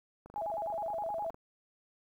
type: click train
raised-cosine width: 1 ms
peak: -36 dBFS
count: 28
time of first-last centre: 0.26-1.344 s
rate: 24.9 Hz
type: tone with vibrato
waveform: sine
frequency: 740 Hz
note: F#5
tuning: in tune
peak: -33 dBFS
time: 0.36-1.3 s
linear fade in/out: 0 ms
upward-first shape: square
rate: 9.6 Hz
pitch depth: 200 cents each way
effects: 11-bit